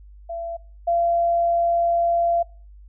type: tone pair in turn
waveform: sine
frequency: 675 / 684.4 Hz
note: E5 / F5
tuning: +41 / -35 cents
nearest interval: unison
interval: 24 cents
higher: second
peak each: -27 / -17 dBFS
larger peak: second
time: 0.29-0.57 / 0.87-2.43 s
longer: second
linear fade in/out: 10 ms
effects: noise-tail reverb RT60 0.4 s tail -23 dB re dry + added 50 Hz sine -42 dBFS peak until 2.88 s